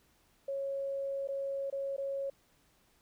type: tone with dropouts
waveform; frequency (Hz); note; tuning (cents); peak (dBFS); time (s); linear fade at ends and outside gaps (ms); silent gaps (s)
sine; 550; C#5; -14; -33; 0.48-2.3; 5; 1.275-1.286 / 1.701-1.725 / 1.965-1.98
effects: pink hiss -69 dBFS RMS until 3.01 s